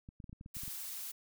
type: clicks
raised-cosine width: 5 ms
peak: -36 dBFS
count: 10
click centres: 0.089 / 0.202 / 0.242 / 0.295 / 0.329 / 0.411 / 0.461 / 0.568 / 0.635 / 0.679 s
type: noise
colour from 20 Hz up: blue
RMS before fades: -43 dBFS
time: 0.54-1.12 s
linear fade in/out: 10 ms
effects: none